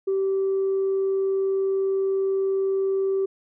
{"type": "tone", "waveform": "sine", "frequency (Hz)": 387.1, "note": "G4", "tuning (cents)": -22, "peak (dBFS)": -19, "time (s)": [0.07, 3.26], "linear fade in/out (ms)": 10, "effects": ["tanh soft clip ceiling -17 dBFS"]}